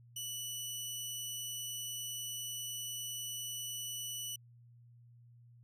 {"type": "tone", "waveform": "15% pulse", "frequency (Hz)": 2961, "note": "F#7", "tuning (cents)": 1, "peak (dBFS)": -32, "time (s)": [0.16, 4.36], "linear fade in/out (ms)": 5, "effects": ["added 119 Hz sine -57 dBFS peak until 5.63 s"]}